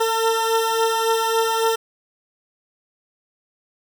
20% pulse beating tone pair, 450.3 / 453.9 Hz, A4 / A#4, +40 / -46 cents, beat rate 3.6 Hz, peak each -14 / -19 dBFS, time 0-1.76 s, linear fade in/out 10 ms, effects none

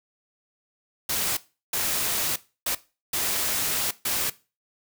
white noise bursts at uneven times, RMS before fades -26 dBFS, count 5, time 1.09-1.37 / 1.73-2.36 / 2.66-2.75 / 3.13-3.91 / 4.05-4.3 s, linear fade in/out 5 ms, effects noise-tail reverb RT60 0.3 s tail -18 dB re dry

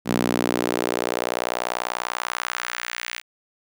sawtooth tone with high-pass filter sweep, 60.2 Hz, B1, 44 cents flat, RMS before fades -26 dBFS, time 0.05-3.22 s, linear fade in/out 50 ms, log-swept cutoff 210 to 2200 Hz, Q 1.6, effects none

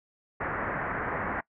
white low-pass noise, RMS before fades -32 dBFS, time 0.4-1.41 s, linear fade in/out 10 ms, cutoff 1900 Hz, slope 48 dB/octave, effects noise-tail reverb RT60 0.1 s tail -22 dB re dry

